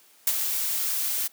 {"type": "noise with ADSR envelope", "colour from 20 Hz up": "blue", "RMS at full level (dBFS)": -20, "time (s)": [0.27, 1.28], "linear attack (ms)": 4, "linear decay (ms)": 41, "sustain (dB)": -7, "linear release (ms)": 13, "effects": ["white hiss -57 dBFS RMS until 1.32 s", "high-pass 200 Hz 12 dB/octave"]}